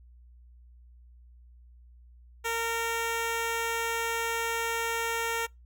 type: tone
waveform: 10% pulse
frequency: 460 Hz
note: A#4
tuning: 23 cents flat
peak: -20 dBFS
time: 2.44-5.47 s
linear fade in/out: 20 ms
effects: noise-tail reverb RT60 0.2 s tail -25 dB re dry + added 60 Hz sine -51 dBFS peak until 5.65 s